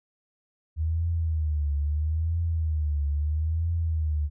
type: tone with vibrato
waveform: sine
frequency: 77.78 Hz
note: D#2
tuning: in tune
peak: -23 dBFS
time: 0.76-4.3 s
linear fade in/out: 50 ms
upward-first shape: triangle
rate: 0.76 Hz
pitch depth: 150 cents each way
effects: none